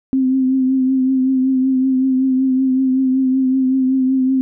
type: tone with vibrato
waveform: sine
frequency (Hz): 261.6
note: C4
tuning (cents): 0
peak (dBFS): -12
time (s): 0.13-4.41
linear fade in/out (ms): 0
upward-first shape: triangle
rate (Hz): 5.3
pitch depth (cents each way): 37
effects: none